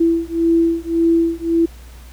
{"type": "beating tone pair", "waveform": "sine", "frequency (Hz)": [332, 333.8], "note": ["E4", "E4"], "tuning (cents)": [12, 22], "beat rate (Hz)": 1.8, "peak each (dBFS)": -16, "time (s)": [0, 1.66], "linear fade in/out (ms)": 10, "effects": ["added 60 Hz sine -36 dBFS peak until 2.12 s", "pink hiss -46 dBFS RMS until 2.12 s"]}